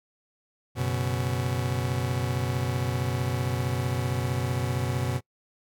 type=chord; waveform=40% pulse; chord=F# suspended fourth; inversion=none; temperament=just; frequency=92.5 / 123.33 / 138.75 Hz; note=F#2 / B2 / C#3; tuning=0 / -2 / +2 cents; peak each=-31 / -27 / -32 dBFS; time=0.75-5.21 s; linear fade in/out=50 ms; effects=noise-tail reverb RT60 0.1 s tail -24 dB re dry